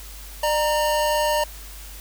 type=tone pair together; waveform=square; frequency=601.9 / 932.3 Hz; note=D5 / A#5; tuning=+42 / 0 cents; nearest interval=minor sixth; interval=758 cents; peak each=-22 / -23 dBFS; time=0.43-1.44 s; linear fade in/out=5 ms; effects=added 50 Hz sine -38 dBFS peak until 2 s + white hiss -42 dBFS RMS until 2 s